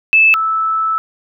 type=tone pair in turn; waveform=sine; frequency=2623 / 1311.5 Hz; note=E7 / E6; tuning=-9 / -9 cents; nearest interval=octave; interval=1200 cents; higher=first; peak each=-6 / -13 dBFS; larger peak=first; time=0.13-0.34 / 0.34-0.98 s; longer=second; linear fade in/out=0 ms; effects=none